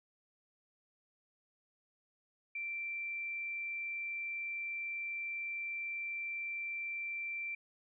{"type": "tone", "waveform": "sine", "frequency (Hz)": 2349, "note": "D7", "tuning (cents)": 0, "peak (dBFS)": -37, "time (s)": [2.55, 7.55], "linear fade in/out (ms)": 5, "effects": []}